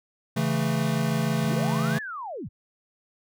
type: chord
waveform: square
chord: A major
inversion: first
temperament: equal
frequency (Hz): 138.59 / 164.81 / 220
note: C#3 / E3 / A3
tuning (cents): 0 / 0 / 0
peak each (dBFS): -28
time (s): 0.36-1.99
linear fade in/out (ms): 10
type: linear two-way sweep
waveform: sine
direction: up then down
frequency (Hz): 55 to 1771 to 56.3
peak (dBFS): -32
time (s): 1.43-2.49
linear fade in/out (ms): 20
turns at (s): 2
effects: none